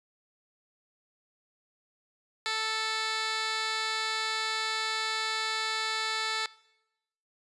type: tone with band-pass filter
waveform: 15% pulse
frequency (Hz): 440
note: A4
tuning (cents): 0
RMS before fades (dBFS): -31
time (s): 2.46-6.46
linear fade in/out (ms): 0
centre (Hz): 3300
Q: 1.7
effects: noise-tail reverb RT60 0.9 s tail -22 dB re dry + resampled to 24000 Hz